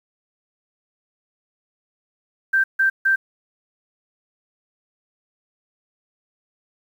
sine tone bursts, 1568 Hz, G6, in tune, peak -14 dBFS, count 3, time 2.53-3.16 s, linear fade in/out 10 ms, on 110 ms, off 150 ms, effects 8-bit

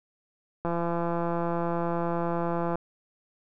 click train, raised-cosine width 1 ms, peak -16 dBFS, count 359, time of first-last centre 0.65-2.756 s, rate 170 Hz, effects none

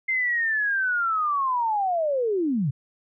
sine linear sweep, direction down, 2099 to 120 Hz, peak -21 dBFS, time 0.08-2.71 s, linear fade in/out 10 ms, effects none

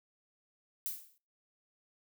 violet noise with exponential decay, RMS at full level -34 dBFS, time 0.86-1.18 s, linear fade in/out 0 ms, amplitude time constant 68 ms, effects noise-tail reverb RT60 0.4 s tail -25 dB re dry

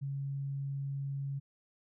sine tone, 138.59 Hz, C#3, in tune, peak -34 dBFS, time 0.01-1.4 s, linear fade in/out 20 ms, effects none

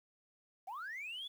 sine linear sweep, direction up, 698.5 to 3500 Hz, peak -40 dBFS, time 0.67-1.28 s, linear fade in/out 10 ms, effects tanh soft clip ceiling -38 dBFS + 11-bit

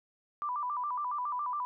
sine tone with vibrato, 1082 Hz, C#6, 42 cents flat, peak -31 dBFS, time 0.42-1.65 s, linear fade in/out 0 ms, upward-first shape square, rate 7.2 Hz, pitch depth 150 cents each way, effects none

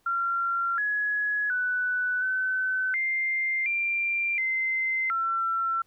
sine tone with pitch steps, 1374 / 1682 / 1490 / 1519 / 2100 / 2373 / 2072 / 1349 Hz, F6 / G#6 / F#6 / F#6 / C7 / D7 / C7 / E6, -29 / +22 / +12 / +45 / +6 / +17 / -17 / +40 cents, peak -24 dBFS, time 0.06-5.82 s, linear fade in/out 5 ms, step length 720 ms, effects pink hiss -68 dBFS RMS until 5.86 s

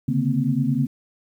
sine tone cluster, 136.8 / 146.4 / 231 / 257.2 Hz, C#3 / D3 / A#3 / C4, -23 / -5 / -16 / -30 cents, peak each -24 dBFS, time 0.08-0.87 s, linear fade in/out 5 ms, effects 9-bit

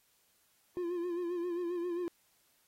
triangle tone with vibrato, 349.2 Hz, F4, in tune, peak -31 dBFS, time 0.77-2.08 s, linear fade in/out 0 ms, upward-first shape sine, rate 7.5 Hz, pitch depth 55 cents each way, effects white hiss -71 dBFS RMS until 2.67 s + AAC 48 kbps

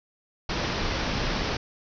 pink low-pass noise, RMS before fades -28 dBFS, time 0.49-1.57 s, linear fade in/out 5 ms, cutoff 5800 Hz, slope 96 dB/octave, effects none

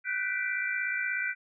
sine chord, G major seventh, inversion third, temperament equal with one note detuned, 1480 / 1536.6 / 1975.5 / 2349 Hz, F#6 / G6 / B6 / D7, 0 / -35 / 0 / 0 cents, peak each -34 dBFS, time 0.04-1.35 s, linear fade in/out 50 ms, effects none

